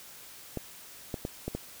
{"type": "clicks", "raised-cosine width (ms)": 2, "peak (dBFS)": -19, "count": 5, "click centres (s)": [0.573, 1.142, 1.251, 1.48, 1.55], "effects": ["white hiss -49 dBFS RMS until 1.8 s"]}